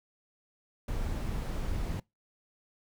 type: noise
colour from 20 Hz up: brown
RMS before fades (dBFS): -33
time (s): 0.88-2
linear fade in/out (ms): 5
effects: noise-tail reverb RT60 0.2 s tail -24 dB re dry